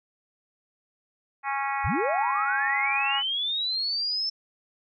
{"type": "harmonic tone", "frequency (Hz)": 275.4, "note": "C#4", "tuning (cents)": -11, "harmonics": [3, 4, 5, 6, 7, 8, 9], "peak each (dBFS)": [-29, -32, -35, -39, -34, -38, -39], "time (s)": [1.43, 3.23], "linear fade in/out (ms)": 50}
{"type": "linear sweep", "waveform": "sine", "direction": "up", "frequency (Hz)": [46.58, 5330], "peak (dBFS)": -25, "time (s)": [1.84, 4.3], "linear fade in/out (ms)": 10}
{"effects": []}